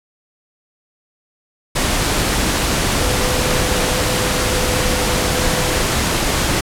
sine tone in noise, 503 Hz, B4, 32 cents sharp, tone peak -24 dBFS, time 3-5.82 s, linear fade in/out 10 ms, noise pink, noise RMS -17 dBFS, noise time 1.75-6.61 s, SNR -10 dB, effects low-pass 11000 Hz 12 dB/octave

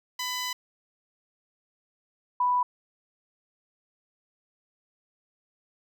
10% pulse / sine tone pair in turn, 1000 / 988.5 Hz, B5 / B5, +21 / +1 cents, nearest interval unison, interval 20 cents, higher first, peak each -21 dBFS, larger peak neither, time 0.19-0.53 / 2.4-2.63 s, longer first, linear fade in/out 5 ms, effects none

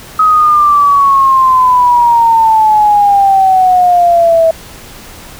sine exponential sweep, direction down, 1273 to 648 Hz, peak -4 dBFS, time 0.19-4.51 s, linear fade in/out 5 ms, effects pink hiss -32 dBFS RMS until 5.39 s

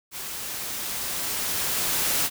white noise with level ramp, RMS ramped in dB -35 to -23 dBFS, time 0.11-2.3 s, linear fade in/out 50 ms, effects none

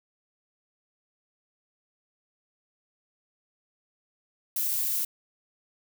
violet noise, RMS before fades -28 dBFS, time 4.56-5.05 s, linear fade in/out 5 ms, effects none

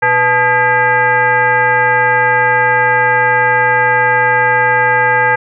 sine tone with frequency modulation, 1244.5 Hz, D#6, in tune, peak -8 dBFS, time 0.02-5.36 s, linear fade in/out 10 ms, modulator 374 Hz, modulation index 2, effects none

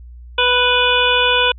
harmonic tone, 493.9 Hz, B4, in tune, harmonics 1 / 2 / 3 / 5 / 6 / 7, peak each -19 / -19 / -19 / -19 / -19 / -19 dBFS, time 0.38-1.52 s, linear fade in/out 5 ms, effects added 60 Hz sine -34 dBFS peak until 1.58 s

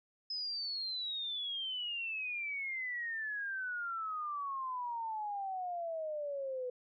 sine exponential sweep, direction down, 5120 to 493.9 Hz, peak -36 dBFS, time 0.3-6.7 s, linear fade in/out 5 ms, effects none

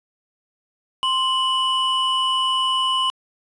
triangle tone pair together, 1046.5 / 2960 Hz, C6 / F#7, 0 / 0 cents, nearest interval octave + tritone, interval 1800 cents, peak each -19 dBFS, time 1.03-3.1 s, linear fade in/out 0 ms, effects resampled to 22050 Hz

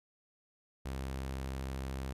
sawtooth tone, 66.4 Hz, C2, 26 cents sharp, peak -33 dBFS, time 0.85-2.13 s, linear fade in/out 10 ms, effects resampled to 32000 Hz

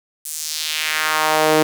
sawtooth tone with high-pass filter sweep, 155.56 Hz, D#3, in tune, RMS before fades -19 dBFS, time 0.25-1.63 s, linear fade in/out 5 ms, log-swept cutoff 9300 to 370 Hz, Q 1.6, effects 7-bit

